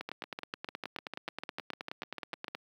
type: two click trains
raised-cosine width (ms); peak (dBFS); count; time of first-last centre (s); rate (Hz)
0.3; -22 / -21; 17 / 25; 0.09-2.482 / 0.01-2.55; 6.69 / 9.45
effects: high-pass 200 Hz 12 dB/octave + 10-bit